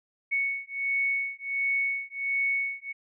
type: beating tone pair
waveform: sine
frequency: 2217 / 2218.4 Hz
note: C#7 / C#7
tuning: 0 / +1 cents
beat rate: 1.4 Hz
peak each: -29 dBFS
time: 0.31-2.93 s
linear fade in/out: 20 ms
effects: none